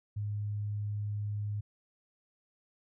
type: tone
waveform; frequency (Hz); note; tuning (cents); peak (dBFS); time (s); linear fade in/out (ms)
sine; 103.83; G#2; 0; -32; 0.16-1.61; 10
effects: none